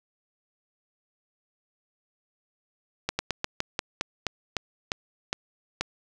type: slowing click train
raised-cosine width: 0.2 ms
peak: -9 dBFS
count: 12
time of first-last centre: 3.09-5.81 s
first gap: 100 ms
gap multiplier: 1.17
effects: none